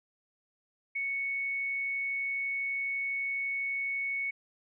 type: tone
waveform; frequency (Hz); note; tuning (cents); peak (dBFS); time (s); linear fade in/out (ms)
sine; 2217; C#7; 0; -30; 0.95-4.31; 10
effects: none